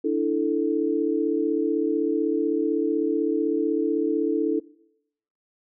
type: chord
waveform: sine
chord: D suspended second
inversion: none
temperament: equal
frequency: 293.7 / 329.6 / 440 Hz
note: D4 / E4 / A4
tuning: 0 / 0 / 0 cents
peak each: -25 dBFS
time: 0.04-4.6 s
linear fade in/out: 10 ms
effects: noise-tail reverb RT60 0.8 s tail -22 dB re dry